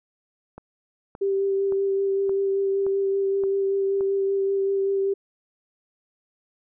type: click train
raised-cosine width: 1 ms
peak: -25 dBFS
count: 7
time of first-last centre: 0.58-4.009 s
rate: 1.75 Hz
type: tone with vibrato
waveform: sine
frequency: 392 Hz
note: G4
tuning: in tune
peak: -20 dBFS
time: 1.21-5.14 s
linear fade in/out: 10 ms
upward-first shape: sine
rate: 5.2 Hz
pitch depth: 13 cents each way
effects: none